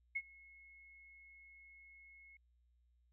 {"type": "tone with ADSR envelope", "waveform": "sine", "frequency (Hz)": 2177, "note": "C#7", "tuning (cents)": -32, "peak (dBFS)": -34, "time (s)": [0.15, 2.37], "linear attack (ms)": 12, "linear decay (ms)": 52, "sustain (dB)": -24, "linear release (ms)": 4, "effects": ["added 60 Hz sine -70 dBFS peak until 3.12 s"]}